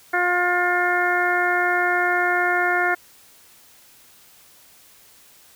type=harmonic tone; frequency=355.5 Hz; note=F4; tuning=31 cents sharp; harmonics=1 / 2 / 3 / 4 / 5 / 6; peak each=-26 / -23 / -30 / -22 / -24 / -28 dBFS; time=0.13-2.95 s; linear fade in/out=10 ms; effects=white hiss -51 dBFS RMS until 5.55 s